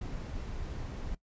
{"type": "noise", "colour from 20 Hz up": "brown", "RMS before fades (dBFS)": -38, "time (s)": [0.01, 1.15], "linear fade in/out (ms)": 5, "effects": ["noise-tail reverb RT60 0.1 s tail -19 dB re dry", "resampled to 16000 Hz"]}